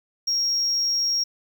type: tone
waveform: triangle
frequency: 5588 Hz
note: F8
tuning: in tune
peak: -18 dBFS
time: 0.27-1.24 s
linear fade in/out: 10 ms
effects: tanh soft clip ceiling -16 dBFS + 9-bit